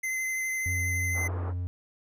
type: tone with vibrato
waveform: square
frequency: 2059 Hz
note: C7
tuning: 28 cents flat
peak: -29 dBFS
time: 0.03-1.28 s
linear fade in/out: 10 ms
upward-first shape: triangle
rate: 12 Hz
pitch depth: 16 cents each way
type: tone with pitch glide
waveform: triangle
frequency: 90.7 to 88.99 Hz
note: F#2 to F2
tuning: -34 to +33 cents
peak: -27 dBFS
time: 0.66-1.67 s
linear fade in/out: 0 ms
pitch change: -33 cents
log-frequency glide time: 0.98-1.53 s
type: band-pass noise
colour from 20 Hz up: pink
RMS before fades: -41 dBFS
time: 1.13-1.54 s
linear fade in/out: 50 ms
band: 280 to 1300 Hz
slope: 24 dB/octave
effects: none